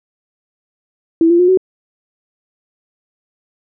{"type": "tone with pitch steps", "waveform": "sine", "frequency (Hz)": [329.6, 343.8, 358.6, 374], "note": ["E4", "F4", "F4", "F#4"], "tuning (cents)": [0, -27, 46, 19], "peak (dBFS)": -7, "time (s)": [1.21, 1.574], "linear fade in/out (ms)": 2, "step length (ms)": 91, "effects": []}